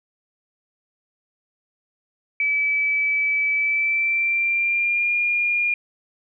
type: tone with pitch glide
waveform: sine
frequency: 2300 to 2417 Hz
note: D7 to D7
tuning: -37 to +49 cents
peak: -18 dBFS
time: 2.4-5.74 s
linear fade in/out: 2 ms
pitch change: +86 cents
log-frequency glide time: 3.54-5.14 s
effects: none